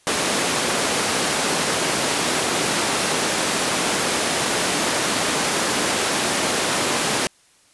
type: high-pass noise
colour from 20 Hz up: pink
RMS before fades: -21 dBFS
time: 0.07-7.27 s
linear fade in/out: 0 ms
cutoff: 240 Hz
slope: 12 dB/octave
effects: white hiss -56 dBFS RMS until 7.73 s + resampled to 24000 Hz